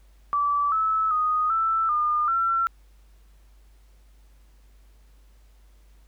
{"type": "tone with pitch steps", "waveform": "sine", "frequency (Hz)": [1157, 1303, 1243, 1326, 1212, 1352], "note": ["D6", "E6", "D#6", "E6", "D#6", "E6"], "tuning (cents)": [-26, -20, -2, 10, -46, 43], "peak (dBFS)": -20, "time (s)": [0.33, 2.67], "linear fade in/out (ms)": 0, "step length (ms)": 390, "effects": ["added 50 Hz sine -51 dBFS peak until 6.07 s", "pink hiss -65 dBFS RMS until 6.07 s"]}